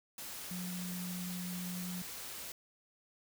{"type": "tone in noise", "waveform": "sine", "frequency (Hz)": 180, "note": "F#3", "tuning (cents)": -47, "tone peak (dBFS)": -39, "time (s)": [0.51, 2.02], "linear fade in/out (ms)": 2, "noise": "white", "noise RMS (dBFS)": -45, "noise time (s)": [0.18, 2.52], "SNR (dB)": 3, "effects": []}